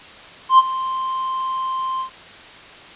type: tone with ADSR envelope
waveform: triangle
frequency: 1046.5 Hz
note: C6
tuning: in tune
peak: -3 dBFS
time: 0.49-2.1 s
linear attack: 94 ms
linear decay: 32 ms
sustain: -16 dB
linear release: 97 ms
effects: white hiss -40 dBFS RMS until 2.95 s + resampled to 8000 Hz